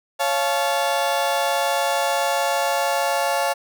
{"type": "chord", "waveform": "35% pulse", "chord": "Db augmented", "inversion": "none", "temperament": "just", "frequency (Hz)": [554.4, 693, 866.2], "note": ["Db5", "F5", "A5"], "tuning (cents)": [0, -14, -27], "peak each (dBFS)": -22, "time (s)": [0.19, 3.54], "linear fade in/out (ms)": 20, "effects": []}